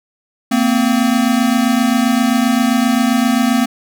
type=tone pair together; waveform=square; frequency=229.2 / 256.8 Hz; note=A#3 / C4; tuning=-29 / -32 cents; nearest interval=major second; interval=197 cents; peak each=-15 dBFS; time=0.51-3.66 s; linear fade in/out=10 ms; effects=none